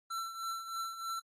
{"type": "tone with tremolo", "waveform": "square", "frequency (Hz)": 1344, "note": "E6", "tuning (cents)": 33, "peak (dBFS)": -35, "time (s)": [0.1, 1.2], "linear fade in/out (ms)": 10, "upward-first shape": "triangle", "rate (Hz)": 3.2, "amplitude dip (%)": 70, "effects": ["AAC 32 kbps"]}